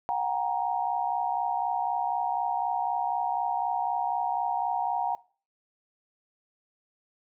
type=tone cluster; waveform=sine; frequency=729 / 793 / 936 Hz; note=F#5 / G5 / A#5; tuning=-26 / +20 / +7 cents; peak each=-30 dBFS; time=0.09-5.15 s; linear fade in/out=0 ms; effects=noise-tail reverb RT60 0.4 s tail -21 dB re dry